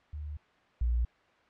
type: tone pair in turn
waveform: sine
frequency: 74.6 / 59.21 Hz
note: D2 / A#1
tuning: +28 / +28 cents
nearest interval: major third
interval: 400 cents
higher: first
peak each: -36 / -25 dBFS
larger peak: second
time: 0.13-0.37 / 0.81-1.05 s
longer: neither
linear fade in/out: 5 ms
effects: white hiss -63 dBFS RMS until 1.49 s + low-pass 2000 Hz 12 dB/octave